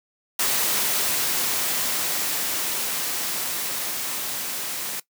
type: noise with level ramp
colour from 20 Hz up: white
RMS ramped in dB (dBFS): -22 to -30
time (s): 0.39-5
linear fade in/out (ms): 5
effects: noise-tail reverb RT60 0.1 s tail -18 dB re dry + high-pass 150 Hz 12 dB/octave